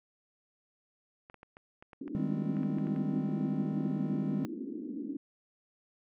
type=clicks; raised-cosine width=0.5 ms; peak=-35 dBFS; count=12; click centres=1.299 / 1.343 / 1.431 / 1.569 / 1.825 / 1.932 / 2.079 / 2.568 / 2.632 / 2.785 / 2.87 / 2.962 s
type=band-pass noise; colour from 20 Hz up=white; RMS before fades=-39 dBFS; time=2.01-5.17 s; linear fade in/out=5 ms; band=230 to 330 Hz; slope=48 dB/octave
type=chord; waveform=triangle; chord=Ab major seventh; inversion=second; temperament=equal with one note detuned; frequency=155.56 / 196 / 207.7 / 259.4 Hz; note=Eb3 / G3 / Ab3 / C4; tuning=0 / 0 / 0 / -15 cents; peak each=-34 dBFS; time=2.15-4.45 s; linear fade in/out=0 ms
effects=none